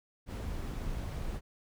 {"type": "noise", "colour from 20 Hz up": "brown", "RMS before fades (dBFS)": -37, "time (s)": [0.26, 1.41], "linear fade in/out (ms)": 50, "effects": []}